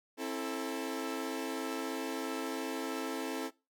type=chord; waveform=sawtooth; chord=A minor; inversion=first; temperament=equal with one note detuned; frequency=266.7 / 329.6 / 440 Hz; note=C4 / E4 / A4; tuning=+33 / 0 / 0 cents; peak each=-35 / -36 / -36 dBFS; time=0.17-3.51 s; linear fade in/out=50 ms; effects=noise-tail reverb RT60 0.3 s tail -23 dB re dry